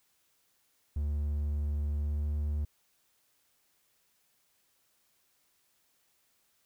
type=tone with pitch glide; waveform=triangle; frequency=73.42 to 74.19 Hz; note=D2 to D2; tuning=0 to +18 cents; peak=-27 dBFS; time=0.96-2.65 s; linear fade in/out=5 ms; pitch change=+18 cents; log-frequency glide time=1.97-2.31 s; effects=white hiss -72 dBFS RMS until 6.65 s